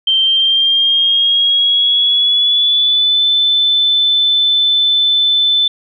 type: tone with pitch glide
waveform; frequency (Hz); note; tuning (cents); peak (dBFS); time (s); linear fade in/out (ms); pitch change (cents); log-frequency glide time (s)
sine; 3136 to 3520; G7 to A7; 0 to 0; -9; 0.07-5.68; 5; +200; 0.2-3.24
effects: none